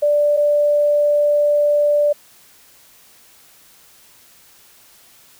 sine tone pair in turn, 587.3 / 587.3 Hz, D5 / D5, 0 / 0 cents, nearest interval unison, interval 0 cents, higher neither, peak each -12 dBFS, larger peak neither, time 0.02-0.37 / 0.37-2.13 s, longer second, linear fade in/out 10 ms, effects white hiss -49 dBFS RMS until 5.39 s

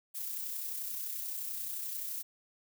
violet noise with amplitude modulation, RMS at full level -37 dBFS, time 0.14-2.23 s, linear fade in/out 20 ms, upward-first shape sine, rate 31.5 Hz, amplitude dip 35%, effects none

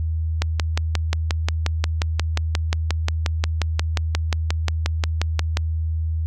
click train, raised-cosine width 0.2 ms, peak -4 dBFS, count 30, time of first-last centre 0.42-5.571 s, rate 5.63 Hz, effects added 80 Hz sine -20 dBFS peak until 6.26 s

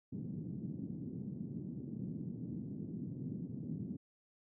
pink band-pass noise, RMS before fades -43 dBFS, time 0.12-3.97 s, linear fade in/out 10 ms, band 140 to 260 Hz, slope 24 dB/octave, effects none

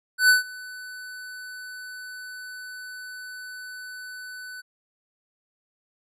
square tone with ADSR envelope, 1500 Hz, F#6, 23 cents sharp, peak -13 dBFS, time 0.18-4.62 s, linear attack 110 ms, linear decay 140 ms, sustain -24 dB, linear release 22 ms, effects resampled to 32000 Hz

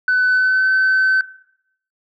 sine tone with pitch glide, 1503 to 1530.2 Hz, F#6 to G6, +27 to -42 cents, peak -11 dBFS, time 0.08-1.21 s, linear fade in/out 2 ms, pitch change +31 cents, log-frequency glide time 0.27-0.7 s, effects noise-tail reverb RT60 0.7 s tail -18 dB re dry + tanh soft clip ceiling -10 dBFS

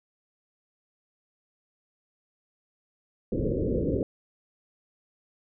white low-pass noise, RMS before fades -27 dBFS, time 3.32-4.03 s, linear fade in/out 2 ms, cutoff 540 Hz, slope 96 dB/octave, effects none

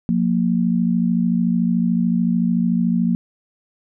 sine tone pair together, 178.58 / 232.2 Hz, F3 / A#3, +39 / -7 cents, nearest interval perfect fourth, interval 454 cents, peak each -18 dBFS, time 0.09-3.15 s, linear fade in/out 0 ms, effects none

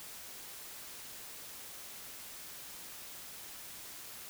silence, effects white hiss -48 dBFS RMS until 4.29 s

